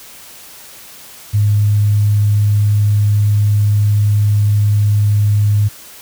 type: tone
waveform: sine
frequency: 103.83 Hz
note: G#2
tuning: in tune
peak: -9 dBFS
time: 1.33-5.69 s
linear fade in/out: 20 ms
effects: white hiss -37 dBFS RMS until 6.01 s